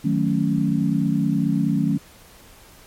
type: chord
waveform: sine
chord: D# half-diminished seventh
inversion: none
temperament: equal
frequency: 155.56 / 185 / 220 / 277.2 Hz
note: D#3 / F#3 / A3 / C#4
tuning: 0 / 0 / 0 / 0 cents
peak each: -23 dBFS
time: 0.04-1.98 s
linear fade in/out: 10 ms
effects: pink hiss -48 dBFS RMS until 2.86 s + MP3 64 kbps